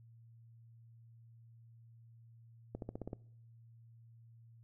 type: accelerating click train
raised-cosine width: 2 ms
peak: -28 dBFS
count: 7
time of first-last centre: 2.75-3.131 s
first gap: 72 ms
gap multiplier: 0.95
effects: noise-tail reverb RT60 0.7 s tail -23 dB re dry + added 115 Hz sine -57 dBFS peak until 4.63 s